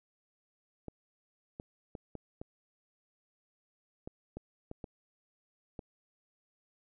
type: clicks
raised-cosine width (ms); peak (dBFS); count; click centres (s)
2; -28; 10; 0.883 / 1.599 / 1.952 / 2.153 / 2.415 / 4.075 / 4.37 / 4.714 / 4.842 / 5.792
effects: none